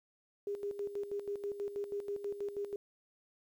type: tone with tremolo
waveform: sine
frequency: 405.4 Hz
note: G#4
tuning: 42 cents flat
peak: -34 dBFS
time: 0.47-2.76 s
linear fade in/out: 2 ms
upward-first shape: square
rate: 6.2 Hz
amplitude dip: 65%
effects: 11-bit